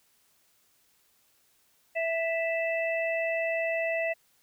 harmonic tone, 659.3 Hz, E5, in tune, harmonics 1 / 3 / 4, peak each -28 / -33 / -34 dBFS, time 1.95-4.14 s, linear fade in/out 20 ms, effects white hiss -67 dBFS RMS until 4.42 s

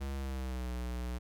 square tone with pitch glide, 68.3 to 61.2 Hz, C#2 to B1, -25 to -15 cents, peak -36 dBFS, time 0-1.19 s, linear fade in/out 20 ms, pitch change -190 cents, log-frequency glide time 0.15-0.73 s, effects none

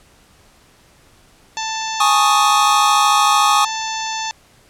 harmonic tone, 884 Hz, A5, 8 cents sharp, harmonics 1 / 2 / 3 / 4 / 5 / 6 / 7 / 8, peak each -24 / -31 / -31 / -30 / -32 / -34 / -30 / -36 dBFS, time 1.57-4.31 s, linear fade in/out 0 ms
square chord, Ab suspended fourth, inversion none, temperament just, 830.6 / 1107.5 / 1245.9 Hz, Ab5 / Db6 / Eb6, 0 / -2 / +2 cents, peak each -17 dBFS, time 2-3.65 s, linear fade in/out 5 ms
effects pink hiss -51 dBFS RMS until 4.69 s + low-pass 11000 Hz 12 dB/octave

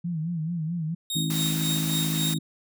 sine tone with vibrato, 164.81 Hz, E3, in tune, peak -26 dBFS, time 0.04-0.95 s, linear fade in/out 10 ms, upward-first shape sine, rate 4.6 Hz, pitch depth 110 cents each way
sawtooth tone with tremolo, 3729 Hz, A#7, in tune, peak -23 dBFS, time 1.1-2.38 s, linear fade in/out 2 ms, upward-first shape sine, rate 3.7 Hz, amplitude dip 70%
harmonic tone, 53.5 Hz, A1, 48 cents flat, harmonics 3 / 4 / 5 / 6, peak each -26 / -35 / -33 / -36 dBFS, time 1.15-2.39 s, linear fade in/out 10 ms
white noise, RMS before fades -33 dBFS, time 1.3-2.34 s, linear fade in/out 2 ms
effects none

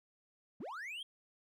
triangle linear sweep, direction up, 146.83 to 3299 Hz, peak -40 dBFS, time 0.6-1.03 s, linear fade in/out 5 ms, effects none

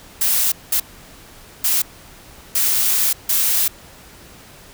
blue noise bursts at uneven times, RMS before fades -17 dBFS, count 5, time 0.21-0.52 / 0.72-0.8 / 1.64-1.82 / 2.55-3.13 / 3.29-3.68 s, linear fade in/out 5 ms, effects pink hiss -43 dBFS RMS until 4.73 s

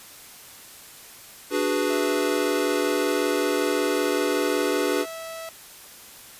square chord, G# half-diminished seventh, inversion second, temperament equal, 293.7 / 370 / 415.3 / 493.9 Hz, D4 / F#4 / G#4 / B4, 0 / 0 / 0 / 0 cents, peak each -28 dBFS, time 1.5-5.06 s, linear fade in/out 50 ms
sawtooth tone with pitch glide, 659.3 to 654 Hz, E5 to E5, 0 to -14 cents, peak -30 dBFS, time 1.9-5.49 s, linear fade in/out 0 ms, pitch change -14 cents, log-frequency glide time 2.73-4.56 s
effects white hiss -45 dBFS RMS until 6.39 s + resampled to 32000 Hz

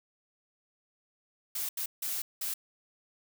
blue noise bursts at uneven times, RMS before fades -34 dBFS, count 4, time 1.55-1.69 / 1.77-1.86 / 2.02-2.22 / 2.41-2.54 s, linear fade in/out 5 ms, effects none

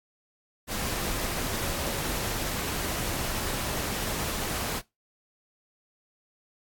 sine tone in noise, 554.4 Hz, C#5, in tune, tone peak -40 dBFS, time 1.62-2.02 s, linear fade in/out 50 ms, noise pink, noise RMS -31 dBFS, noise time 0.67-4.82 s, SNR -12 dB, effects noise-tail reverb RT60 0.2 s tail -21 dB re dry + AAC 64 kbps

